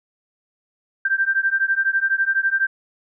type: beating tone pair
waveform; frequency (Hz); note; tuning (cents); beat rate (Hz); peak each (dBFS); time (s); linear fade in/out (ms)
sine; 1568 / 1580; G6 / G6; 0 / +13; 12; -20; 1.05-2.67; 5
effects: none